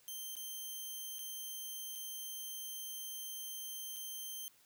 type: tone with dropouts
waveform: 5% pulse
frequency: 3136 Hz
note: G7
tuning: in tune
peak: -34 dBFS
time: 0.08-4.48 s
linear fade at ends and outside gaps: 0 ms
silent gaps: 0.353-0.367 / 1.185-1.191 / 1.953-1.957 / 3.962-3.966 s
effects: white hiss -67 dBFS RMS until 4.65 s + high-pass 60 Hz 12 dB/octave